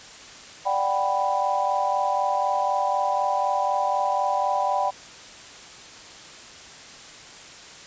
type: chord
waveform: sine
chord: G major seventh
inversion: second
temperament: equal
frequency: 587.3 / 740 / 784 / 987.8 Hz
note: D5 / F#5 / G5 / B5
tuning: 0 / 0 / 0 / 0 cents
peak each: -28 / -28 / -24 / -26 dBFS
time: 0.65-4.91 s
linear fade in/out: 20 ms
effects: white hiss -43 dBFS RMS until 7.86 s + resampled to 16000 Hz